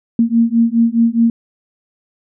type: beating tone pair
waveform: sine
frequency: 228.8 / 233.6 Hz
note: A#3 / A#3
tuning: -32 / +4 cents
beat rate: 4.8 Hz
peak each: -13 dBFS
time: 0.19-1.3 s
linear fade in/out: 2 ms
effects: none